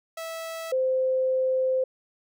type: tone pair in turn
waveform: sawtooth / sine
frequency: 654 / 519.1 Hz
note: E5 / C5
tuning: -14 / -14 cents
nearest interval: major third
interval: 400 cents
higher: first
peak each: -29 / -21 dBFS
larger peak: second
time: 0.17-0.72 / 0.72-1.84 s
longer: second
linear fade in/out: 5 ms
effects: none